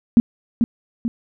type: tone with echo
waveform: sine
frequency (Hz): 233.1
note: A#3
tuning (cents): 0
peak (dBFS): -6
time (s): 0.17-0.2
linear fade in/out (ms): 0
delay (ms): 440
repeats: 2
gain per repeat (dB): -6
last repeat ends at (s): 1.08
effects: none